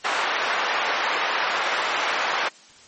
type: band-pass noise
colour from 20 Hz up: white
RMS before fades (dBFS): -24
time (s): 0.04-2.49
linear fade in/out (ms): 10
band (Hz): 640 to 1800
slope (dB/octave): 12
effects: white hiss -49 dBFS RMS until 2.87 s + MP3 32 kbps